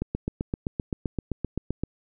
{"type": "click train", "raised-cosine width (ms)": 3, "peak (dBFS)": -14, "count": 15, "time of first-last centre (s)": [0.02, 1.836], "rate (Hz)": 7.71, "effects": []}